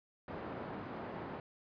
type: band-pass noise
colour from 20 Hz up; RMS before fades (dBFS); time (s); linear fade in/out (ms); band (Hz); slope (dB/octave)
pink; -44; 0.28-1.4; 2; 160 to 1200; 12
effects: resampled to 11025 Hz